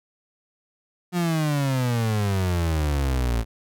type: exponential sweep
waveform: 35% pulse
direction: down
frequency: 180 to 55.4 Hz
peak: -19 dBFS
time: 1.12-3.45 s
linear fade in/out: 50 ms
effects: none